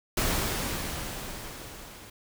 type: noise with level ramp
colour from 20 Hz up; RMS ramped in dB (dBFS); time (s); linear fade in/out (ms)
pink; -26 to -47; 0.17-2.1; 5
effects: none